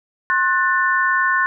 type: chord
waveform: sine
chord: F# diminished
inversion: second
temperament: just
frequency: 1065.6 / 1480 / 1776 Hz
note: C6 / F#6 / A6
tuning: +31 / 0 / +16 cents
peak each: -19 dBFS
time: 0.3-1.46 s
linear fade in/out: 0 ms
effects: none